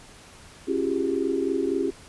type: tone cluster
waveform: sine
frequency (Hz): 273.7 / 338.5 / 383.3 / 407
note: C#4 / E4 / G4 / G#4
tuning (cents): -22 / +46 / -39 / -35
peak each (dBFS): -28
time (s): 0.67-1.91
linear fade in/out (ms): 20
effects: pink hiss -48 dBFS RMS until 2.08 s + resampled to 24000 Hz